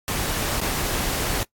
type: noise with dropouts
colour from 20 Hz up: pink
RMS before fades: -25 dBFS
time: 0.08-1.43 s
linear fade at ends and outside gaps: 0 ms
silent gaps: 0.602-0.614 s
effects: noise-tail reverb RT60 0.1 s tail -20 dB re dry + AAC 64 kbps